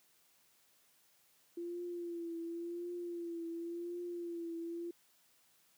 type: tone with vibrato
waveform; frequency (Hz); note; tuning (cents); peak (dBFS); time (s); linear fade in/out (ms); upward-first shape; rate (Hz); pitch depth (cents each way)
sine; 342; F4; -36; -39; 1.57-4.91; 5; triangle; 0.92; 49
effects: white hiss -70 dBFS RMS until 5.77 s + high-pass 100 Hz 12 dB/octave